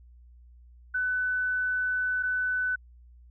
sine tone pair in turn, 1500 / 1500 Hz, F#6 / F#6, +23 / +23 cents, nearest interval unison, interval 0 cents, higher neither, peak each -25 dBFS, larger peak neither, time 0.94-2.23 / 2.23-2.76 s, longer first, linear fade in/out 10 ms, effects added 60 Hz sine -50 dBFS peak until 3.3 s

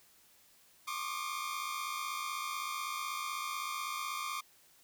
sawtooth tone cluster, 1073 / 1162 / 1218 Hz, C6 / D6 / D#6, +43 / -19 / -37 cents, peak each -38 / -37 / -37 dBFS, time 0.87-4.41 s, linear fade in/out 10 ms, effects white hiss -64 dBFS RMS until 4.83 s

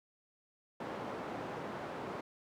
white band-pass noise, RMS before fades -42 dBFS, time 0.8-2.21 s, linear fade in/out 5 ms, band 140 to 850 Hz, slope 12 dB/octave, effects none

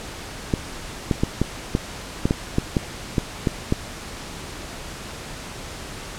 clicks, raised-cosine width 3 ms, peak -5 dBFS, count 12, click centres 0.538 / 1.112 / 1.235 / 1.416 / 1.751 / 2.255 / 2.309 / 2.584 / 2.768 / 3.182 / 3.472 / 3.724 s, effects pink hiss -35 dBFS RMS until 6.18 s + low-pass 9000 Hz 12 dB/octave

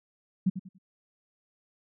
sine tone with echo, 187.5 Hz, F#3, 23 cents sharp, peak -20 dBFS, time 0.46-0.5 s, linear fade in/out 10 ms, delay 95 ms, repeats 3, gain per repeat -11 dB, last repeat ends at 0.785 s, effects none

